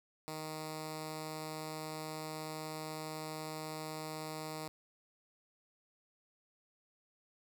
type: tone with notch filter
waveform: 5% pulse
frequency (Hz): 156.1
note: D#3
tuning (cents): +6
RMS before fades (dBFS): -43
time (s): 0.28-4.68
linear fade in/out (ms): 0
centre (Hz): 1600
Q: 1.3
effects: none

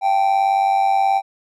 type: tone with amplitude modulation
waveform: triangle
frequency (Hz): 781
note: G5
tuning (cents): -7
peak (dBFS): -9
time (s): 0.01-1.22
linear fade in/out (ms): 50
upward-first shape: sine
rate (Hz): 98.7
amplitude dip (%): 65
effects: none

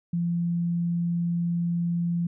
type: tone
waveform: sine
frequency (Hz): 171.5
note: F3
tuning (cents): -31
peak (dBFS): -23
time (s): 0.13-2.27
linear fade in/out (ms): 5
effects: none

